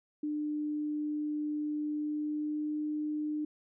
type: tone with pitch glide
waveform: sine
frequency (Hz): 299.6 to 302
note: D4 to D4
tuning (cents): +35 to +48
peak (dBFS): -31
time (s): 0.23-3.45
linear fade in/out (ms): 5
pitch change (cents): +13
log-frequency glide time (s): 1.98-2.77
effects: none